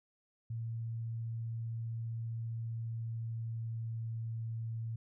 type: tone with pitch glide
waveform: sine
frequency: 114.4 to 113.54 Hz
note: A#2 to A#2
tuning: -32 to -45 cents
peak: -36 dBFS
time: 0.5-4.96 s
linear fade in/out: 5 ms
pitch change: -13 cents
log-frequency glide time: 2.61-4.32 s
effects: none